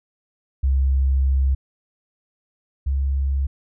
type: tone pair in turn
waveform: sine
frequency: 67 / 68.33 Hz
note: C2 / C#2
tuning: +42 / -24 cents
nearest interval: unison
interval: 34 cents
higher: second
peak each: -15 / -18 dBFS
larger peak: first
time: 0.63-1.55 / 2.86-3.47 s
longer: first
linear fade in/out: 10 ms
effects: none